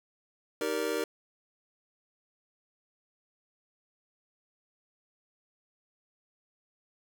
square chord, Eb major seventh, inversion none, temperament just, 311.1 / 388.9 / 466.7 / 583.4 Hz, Eb4 / G4 / Bb4 / D5, 0 / -14 / +2 / -12 cents, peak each -37 / -36 / -33 / -38 dBFS, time 0.61-1.04 s, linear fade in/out 2 ms, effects 9-bit

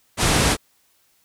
pink low-pass noise, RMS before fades -18 dBFS, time 0.17-0.57 s, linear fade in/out 50 ms, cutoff 11000 Hz, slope 48 dB/octave, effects white hiss -62 dBFS RMS until 1.24 s

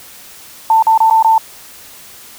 sine tone with dropouts, 891 Hz, A5, 22 cents sharp, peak -6 dBFS, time 0.7-1.38 s, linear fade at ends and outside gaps 2 ms, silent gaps 0.825-0.868 / 0.977-1.003 / 1.1-1.109 / 1.226-1.246 s, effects white hiss -37 dBFS RMS until 2.38 s

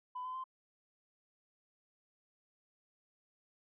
sine tone with pitch steps, 1001 / 1020.3 / 1039.9 Hz, B5 / C6 / C6, +23 / -44 / -11 cents, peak -38 dBFS, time 0.15-0.441 s, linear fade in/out 10 ms, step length 97 ms, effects tanh soft clip ceiling -35 dBFS

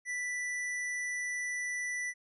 square tone, 1975.5 Hz, B6, in tune, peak -34 dBFS, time 0.05-2.14 s, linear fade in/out 50 ms, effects resampled to 24000 Hz

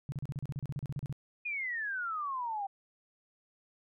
sine tone bursts, 140.3 Hz, C#3, 21 cents sharp, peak -33 dBFS, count 16, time 0.09-1.126 s, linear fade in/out 0 ms, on 31 ms, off 36 ms
sine exponential sweep, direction down, 2488 to 772 Hz, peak -33 dBFS, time 1.45-2.67 s, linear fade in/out 10 ms
effects none

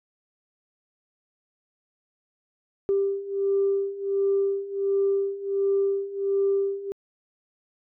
sine beating tone pair, 394 / 395.4 Hz, G4 / G4, +9 / +15 cents, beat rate 1.4 Hz, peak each -26 / -23 dBFS, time 2.89-6.92 s, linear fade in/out 0 ms, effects tanh soft clip ceiling -14 dBFS

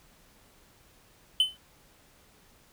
triangle tone with exponential decay, 3042 Hz, F#7, 47 cents sharp, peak -15 dBFS, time 1.4-1.57 s, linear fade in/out 2 ms, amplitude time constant 35 ms, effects pink hiss -60 dBFS RMS until 2.72 s

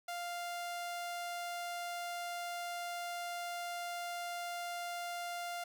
sawtooth tone, 698 Hz, F5, 1 cent flat, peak -35 dBFS, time 0.08-5.64 s, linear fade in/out 5 ms, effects none

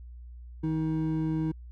triangle tone pair together, 158.55 / 316 Hz, D#3 / D#4, +33 / +27 cents, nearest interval octave, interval 1194 cents, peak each -27 dBFS, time 0.63-1.52 s, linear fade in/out 10 ms, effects added 60 Hz sine -42 dBFS peak until 1.71 s

